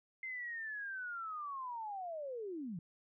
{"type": "linear sweep", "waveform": "sine", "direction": "down", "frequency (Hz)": [2092, 155.5], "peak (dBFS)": -40, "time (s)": [0.23, 2.79], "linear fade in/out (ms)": 2, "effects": []}